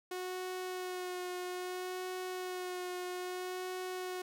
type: tone with vibrato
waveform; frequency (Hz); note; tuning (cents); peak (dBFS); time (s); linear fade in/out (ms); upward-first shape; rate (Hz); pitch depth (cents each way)
sawtooth; 364.9; F#4; -24; -34; 0.11-4.22; 5; sine; 0.61; 18
effects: none